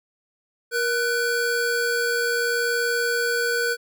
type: tone pair together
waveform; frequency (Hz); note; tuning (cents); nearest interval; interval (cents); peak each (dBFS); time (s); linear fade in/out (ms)
square; 473.1 / 1500; A#4 / F#6; +26 / +23; octave + minor sixth; 1997; -25 / -24; 0.71-3.77; 50
effects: none